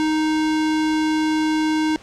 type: tone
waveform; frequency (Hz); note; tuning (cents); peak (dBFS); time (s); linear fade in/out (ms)
square; 311.1; D#4; 0; -18; 0-1.96; 0
effects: pink hiss -45 dBFS RMS until 2.02 s + low-pass 6000 Hz 12 dB/octave